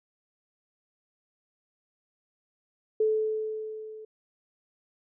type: tone with level ramp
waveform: sine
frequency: 434.5 Hz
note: A4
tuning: 22 cents flat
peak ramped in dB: -20 to -41 dBFS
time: 3-4.05 s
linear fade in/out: 5 ms
effects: none